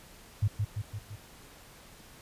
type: tone with echo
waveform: sine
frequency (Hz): 103.83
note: G#2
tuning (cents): 0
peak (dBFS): -22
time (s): 0.42-0.48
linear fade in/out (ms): 10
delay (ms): 170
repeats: 4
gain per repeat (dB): -4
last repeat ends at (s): 1.16
effects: pink hiss -53 dBFS RMS until 2.21 s + resampled to 32000 Hz